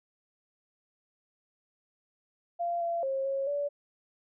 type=tone with pitch steps; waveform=sine; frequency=690 / 681 / 538 / 545 / 575 Hz; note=F5 / F5 / C5 / C#5 / D5; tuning=-21 / -44 / +48 / -29 / -37 cents; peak=-28 dBFS; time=2.59-3.69 s; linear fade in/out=20 ms; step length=220 ms; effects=none